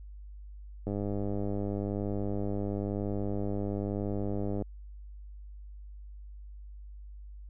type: click train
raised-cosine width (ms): 2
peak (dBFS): -21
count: 380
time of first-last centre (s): 0.87-4.622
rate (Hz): 101
effects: added 50 Hz sine -43 dBFS peak until 7.49 s